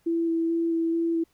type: tone with vibrato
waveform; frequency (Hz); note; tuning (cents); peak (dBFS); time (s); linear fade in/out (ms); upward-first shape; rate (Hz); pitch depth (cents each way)
sine; 331.7; E4; +11; -22; 0.06-1.24; 10; square; 2.3; 10
effects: pink hiss -67 dBFS RMS until 1.33 s